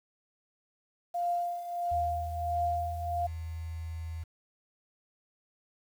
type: tone with tremolo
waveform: sine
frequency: 698.5 Hz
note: F5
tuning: in tune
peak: -26 dBFS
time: 1.14-3.27 s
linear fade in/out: 10 ms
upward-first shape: triangle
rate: 1.5 Hz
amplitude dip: 75%
type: tone with pitch glide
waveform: sine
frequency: 79.4 to 81.77 Hz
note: D#2 to E2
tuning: +36 to -13 cents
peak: -35 dBFS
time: 1.91-4.24 s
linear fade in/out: 10 ms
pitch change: +51 cents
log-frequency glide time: 2.02-3.11 s
effects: 9-bit